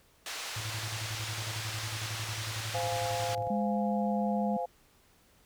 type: band-pass noise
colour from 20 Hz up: white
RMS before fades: -39 dBFS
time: 0.26-3.35 s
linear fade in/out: 2 ms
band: 580 to 5300 Hz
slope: 12 dB/octave
type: tone with tremolo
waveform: triangle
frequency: 109.2 Hz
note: A2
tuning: 13 cents flat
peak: -33 dBFS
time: 0.56-3.48 s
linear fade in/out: 5 ms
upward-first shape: square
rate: 11 Hz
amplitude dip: 60%
type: chord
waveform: sine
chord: F minor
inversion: second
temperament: equal with one note detuned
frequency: 516.6 / 698.5 / 830.6 Hz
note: C5 / F5 / Ab5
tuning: -22 / 0 / 0 cents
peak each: -35 / -34 / -37 dBFS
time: 2.74-4.66 s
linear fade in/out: 10 ms
type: tone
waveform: sine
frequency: 207.7 Hz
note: G#3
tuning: in tune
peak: -29 dBFS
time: 3.5-4.57 s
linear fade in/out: 5 ms
effects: pink hiss -64 dBFS RMS until 5.45 s